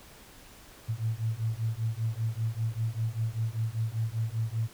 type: beating tone pair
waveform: sine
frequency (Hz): 110 / 115.1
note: A2 / A#2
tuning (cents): 0 / -22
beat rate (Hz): 5.1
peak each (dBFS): -31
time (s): 0.88-4.68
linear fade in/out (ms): 20
effects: pink hiss -52 dBFS RMS until 4.73 s